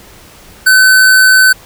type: tone with amplitude modulation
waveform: square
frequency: 1519 Hz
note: F#6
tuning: 45 cents sharp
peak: -3 dBFS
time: 0.66-1.53 s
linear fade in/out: 10 ms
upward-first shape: sine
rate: 120 Hz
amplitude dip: 25%
effects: pink hiss -38 dBFS RMS until 1.65 s